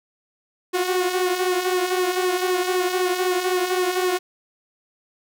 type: tone with flanger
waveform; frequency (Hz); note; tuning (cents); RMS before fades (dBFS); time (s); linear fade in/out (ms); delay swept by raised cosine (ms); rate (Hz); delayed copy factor
sawtooth; 364.9; F#4; -24; -22; 0.73-4.19; 20; 1.3 to 5.6; 3.9; -0.5
effects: none